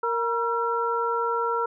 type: tone cluster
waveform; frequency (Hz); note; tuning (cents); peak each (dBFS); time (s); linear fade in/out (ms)
sine; 464.8 / 954 / 1355; A#4 / A#5 / E6; -5 / +40 / +47; -27; 0.03-1.66; 5
effects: none